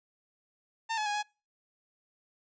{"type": "tone with pitch steps", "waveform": "sawtooth", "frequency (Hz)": [900, 852, 827, 837], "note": ["A5", "G#5", "G#5", "G#5"], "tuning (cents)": [39, 44, -8, 13], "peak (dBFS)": -26, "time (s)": [0.89, 1.23], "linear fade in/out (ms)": 20, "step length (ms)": 85, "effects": ["noise-tail reverb RT60 0.3 s tail -25 dB re dry", "resampled to 16000 Hz"]}